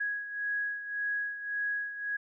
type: beating tone pair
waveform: sine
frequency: 1661.2 / 1663 Hz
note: G#6 / G#6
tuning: 0 / +2 cents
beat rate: 1.8 Hz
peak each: -32 / -38 dBFS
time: 0-2.17 s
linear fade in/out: 10 ms
effects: none